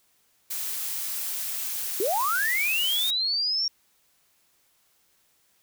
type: noise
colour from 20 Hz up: blue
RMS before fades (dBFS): -31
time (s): 0.5-3.11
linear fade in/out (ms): 10
type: linear sweep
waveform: sine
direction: up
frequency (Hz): 344.9 to 5588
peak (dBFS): -23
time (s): 2-3.68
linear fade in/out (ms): 2
effects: white hiss -66 dBFS RMS until 5.62 s